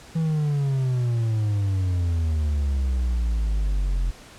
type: exponential sweep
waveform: triangle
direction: down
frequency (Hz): 164.81 to 43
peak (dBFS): -18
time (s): 0.15-4.11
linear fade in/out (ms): 10
effects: pink hiss -46 dBFS RMS until 4.38 s + low-pass 9000 Hz 12 dB/octave